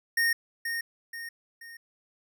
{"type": "tone with echo", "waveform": "square", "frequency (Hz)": 1847, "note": "A#6", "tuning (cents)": -16, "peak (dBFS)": -23, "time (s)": [0.17, 0.33], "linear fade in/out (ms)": 5, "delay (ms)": 480, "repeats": 3, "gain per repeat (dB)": -7, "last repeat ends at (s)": 1.77, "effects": []}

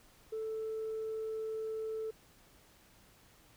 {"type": "tone", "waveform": "sine", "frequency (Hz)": 440.2, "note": "A4", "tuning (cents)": 1, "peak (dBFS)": -34, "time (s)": [0.32, 2.11], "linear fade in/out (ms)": 10, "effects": ["tanh soft clip ceiling -33 dBFS", "pink hiss -63 dBFS RMS until 3.56 s"]}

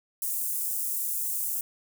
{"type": "high-pass noise", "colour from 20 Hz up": "white", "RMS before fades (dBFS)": -30, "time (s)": [0.22, 1.61], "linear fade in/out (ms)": 2, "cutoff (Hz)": 8100, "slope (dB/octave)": 24, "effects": []}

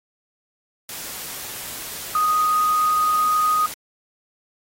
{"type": "tone in noise", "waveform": "sine", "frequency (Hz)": 1244.5, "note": "D#6", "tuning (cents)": 0, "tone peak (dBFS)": -16, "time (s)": [2.15, 3.66], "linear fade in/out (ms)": 2, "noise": "white", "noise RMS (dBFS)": -33, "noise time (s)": [0.89, 3.74], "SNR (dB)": 14, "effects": ["AAC 48 kbps"]}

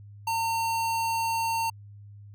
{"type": "tone", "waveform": "square", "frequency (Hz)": 910, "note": "A#5", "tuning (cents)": -42, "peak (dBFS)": -26, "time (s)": [0.27, 1.7], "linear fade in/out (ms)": 5, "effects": ["added 102 Hz sine -44 dBFS peak until 2.34 s"]}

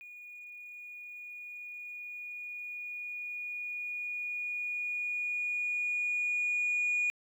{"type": "tone with level ramp", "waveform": "sine", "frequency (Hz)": 2449, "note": "D#7", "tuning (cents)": -28, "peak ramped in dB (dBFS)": [-46, -25], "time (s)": [0.01, 7.1], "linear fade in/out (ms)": 0, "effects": ["tanh soft clip ceiling -25 dBFS", "11-bit"]}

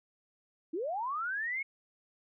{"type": "linear sweep", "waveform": "sine", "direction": "up", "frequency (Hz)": [293.7, 2217], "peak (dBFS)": -32, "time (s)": [0.73, 1.63], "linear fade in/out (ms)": 10, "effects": []}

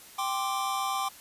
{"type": "chord", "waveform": "square", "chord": "G suspended fourth", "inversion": "none", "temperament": "equal", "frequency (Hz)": [784, 1046.5, 1174.7], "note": ["G5", "C6", "D6"], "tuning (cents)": [0, 0, 0], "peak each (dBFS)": [-33, -34, -33], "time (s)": [0.18, 1.09], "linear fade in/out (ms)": 10, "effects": ["white hiss -50 dBFS RMS until 1.2 s", "resampled to 32000 Hz"]}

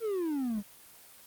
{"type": "exponential sweep", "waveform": "triangle", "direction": "down", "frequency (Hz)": [470.1, 196], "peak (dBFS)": -27, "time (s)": [0, 0.63], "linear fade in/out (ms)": 50, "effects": ["white hiss -54 dBFS RMS until 1.26 s", "Opus 24 kbps"]}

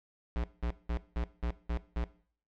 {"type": "tone bursts", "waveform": "square", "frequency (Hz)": 59, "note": "A#1", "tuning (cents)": 22, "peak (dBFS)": -31, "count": 7, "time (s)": [0.36, 2.039], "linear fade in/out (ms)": 0, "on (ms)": 77, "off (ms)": 190, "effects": ["noise-tail reverb RT60 0.5 s tail -18 dB re dry", "low-pass 3000 Hz 12 dB/octave"]}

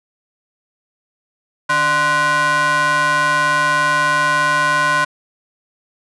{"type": "ring-modulated tone", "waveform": "square", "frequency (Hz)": 221.4, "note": "A3", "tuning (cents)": 11, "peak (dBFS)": -11, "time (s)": [1.69, 5.05], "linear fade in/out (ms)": 10, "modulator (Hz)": 1260, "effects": ["resampled to 24000 Hz"]}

